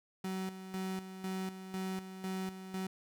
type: tone with tremolo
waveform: 35% pulse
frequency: 188.6 Hz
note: F#3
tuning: 33 cents sharp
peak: -34 dBFS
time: 0.24-2.87 s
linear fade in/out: 5 ms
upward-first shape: square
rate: 2 Hz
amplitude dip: 65%
effects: none